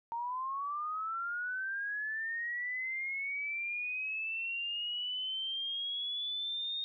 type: linear sweep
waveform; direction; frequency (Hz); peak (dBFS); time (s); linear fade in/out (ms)
sine; up; 918 to 3704; -34; 0.12-6.84; 0
effects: none